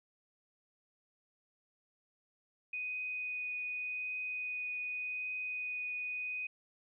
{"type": "tone with vibrato", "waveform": "sine", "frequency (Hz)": 2489, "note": "D#7", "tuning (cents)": 0, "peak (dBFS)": -36, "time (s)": [2.73, 6.47], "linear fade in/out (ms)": 5, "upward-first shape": "triangle", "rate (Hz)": 0.86, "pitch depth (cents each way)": 9, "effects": []}